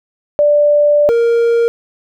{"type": "tone pair in turn", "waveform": ["sine", "triangle"], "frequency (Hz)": [588, 466.7], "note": ["D5", "A#4"], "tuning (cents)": [2, 2], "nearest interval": "major third", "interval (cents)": 400, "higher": "first", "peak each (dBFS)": -7, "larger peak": "neither", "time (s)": [[0.39, 1.09], [1.09, 1.68]], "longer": "first", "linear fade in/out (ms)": 0, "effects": []}